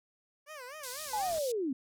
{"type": "tone with vibrato", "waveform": "15% pulse", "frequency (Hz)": 554.4, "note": "C#5", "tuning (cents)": 0, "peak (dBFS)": -37, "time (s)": [0.46, 1.34], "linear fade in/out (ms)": 50, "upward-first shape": "sine", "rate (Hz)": 4, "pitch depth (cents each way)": 210}
{"type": "noise with exponential growth", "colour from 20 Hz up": "pink", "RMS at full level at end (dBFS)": -47, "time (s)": [0.51, 1.39], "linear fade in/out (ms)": 5, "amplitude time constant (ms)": 190}
{"type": "band-pass noise", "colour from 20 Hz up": "pink", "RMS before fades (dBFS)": -43, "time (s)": [0.83, 1.52], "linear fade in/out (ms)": 5, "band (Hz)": [3900, 14000], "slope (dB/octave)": 24}
{"type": "linear sweep", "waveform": "sine", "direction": "down", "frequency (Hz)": [880, 245.3], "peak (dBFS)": -30, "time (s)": [1.13, 1.73], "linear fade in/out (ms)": 5}
{"effects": []}